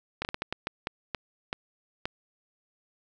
slowing click train, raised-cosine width 0.3 ms, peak -14 dBFS, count 11, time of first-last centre 0.22-2.055 s, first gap 29 ms, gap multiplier 1.38, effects none

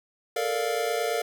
square chord, Bb major seventh, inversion third, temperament equal with one note detuned, 437.2 / 466.2 / 587.3 / 698.5 Hz, A4 / Bb4 / D5 / F5, -11 / 0 / 0 / 0 cents, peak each -33 / -30 / -33 / -31 dBFS, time 0.36-1.22 s, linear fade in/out 5 ms, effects none

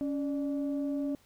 sine tone pair together, 280.3 / 594 Hz, C#4 / D5, +19 / +20 cents, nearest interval octave + minor second, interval 1301 cents, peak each -29 / -38 dBFS, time 0.01-1.15 s, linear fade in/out 0 ms, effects tanh soft clip ceiling -24 dBFS + pink hiss -64 dBFS RMS until 1.25 s

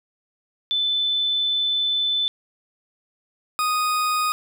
sine / 40% pulse tone pair in turn, 3515 / 1242.7 Hz, A7 / D#6, -2 / -3 cents, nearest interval octave + tritone, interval 1801 cents, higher first, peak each -19 dBFS, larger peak neither, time 0.71-2.28 / 3.59-4.32 s, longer first, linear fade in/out 0 ms, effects none

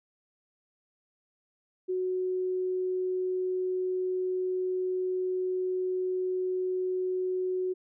sine tone, 369.1 Hz, F#4, 4 cents flat, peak -27 dBFS, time 1.88-7.74 s, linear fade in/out 20 ms, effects none

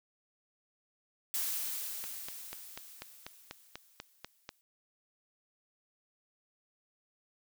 blue noise with exponential decay, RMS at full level -33 dBFS, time 1.34-4.61 s, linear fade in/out 0 ms, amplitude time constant 710 ms
click train, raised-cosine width 0.2 ms, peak -24 dBFS, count 11, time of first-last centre 2.04-4.491 s, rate 4.08 Hz
effects none

